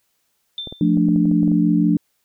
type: tone with exponential decay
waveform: sine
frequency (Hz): 3564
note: A7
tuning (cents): +22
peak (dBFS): -23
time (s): 0.58-0.96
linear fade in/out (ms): 1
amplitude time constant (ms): 81
type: clicks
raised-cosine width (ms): 2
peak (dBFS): -20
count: 10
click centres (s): 0.673 / 0.725 / 0.973 / 1.086 / 1.161 / 1.255 / 1.314 / 1.431 / 1.478 / 1.517
type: chord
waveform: sine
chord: D minor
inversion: first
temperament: equal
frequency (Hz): 174.61 / 220 / 293.7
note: F3 / A3 / D4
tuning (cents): 0 / 0 / 0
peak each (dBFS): -17 / -19 / -17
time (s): 0.81-1.97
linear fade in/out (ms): 2
effects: white hiss -68 dBFS RMS until 2.24 s